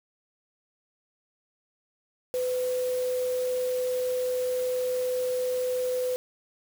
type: tone in noise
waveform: sine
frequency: 504 Hz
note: B4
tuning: 35 cents sharp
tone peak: -25 dBFS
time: 2.34-6.16 s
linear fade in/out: 0 ms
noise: white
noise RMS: -42 dBFS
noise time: 2.34-6.16 s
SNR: +14 dB
effects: none